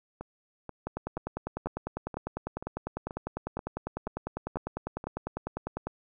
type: two click trains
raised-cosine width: 1 ms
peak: -24 / -19 dBFS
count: 11 / 51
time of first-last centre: 0.21-5.041 / 0.87-5.87 s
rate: 2.07 / 10 Hz
effects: none